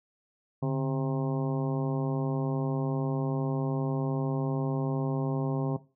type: harmonic tone with a mistuned harmonic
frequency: 132.9 Hz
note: C3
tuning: 27 cents sharp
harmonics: 1 / 2 / 3 / 4 / 5 / 6 / 7 / 8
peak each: -27 / -33 / -37 / -39 / -41 / -43 / -44 / -45 dBFS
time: 0.62-5.77 s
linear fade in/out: 10 ms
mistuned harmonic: 1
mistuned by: +130 cents
effects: noise-tail reverb RT60 0.3 s tail -17 dB re dry